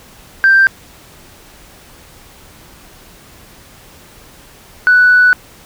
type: tone pair in turn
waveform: sine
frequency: 1572 / 1483.8 Hz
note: G6 / F#6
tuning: +4 / +4 cents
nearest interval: minor second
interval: 100 cents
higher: first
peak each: -4 dBFS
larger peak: neither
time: 0.44-0.67 / 4.87-5.33 s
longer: second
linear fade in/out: 0 ms
effects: tanh soft clip ceiling -1 dBFS + pink hiss -41 dBFS RMS until 5.65 s